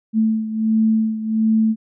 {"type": "beating tone pair", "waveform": "sine", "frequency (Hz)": [220, 221.4], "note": ["A3", "A3"], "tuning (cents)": [0, 11], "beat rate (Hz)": 1.4, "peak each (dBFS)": [-16, -21], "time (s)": [0.13, 1.76], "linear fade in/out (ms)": 50, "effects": []}